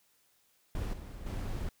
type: noise with level steps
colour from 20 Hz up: brown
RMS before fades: -35 / -44 / -36 dBFS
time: 0.75-1.69 s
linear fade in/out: 2 ms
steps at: 0.93 / 1.26 s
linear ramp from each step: 5 ms
effects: white hiss -70 dBFS RMS until 1.8 s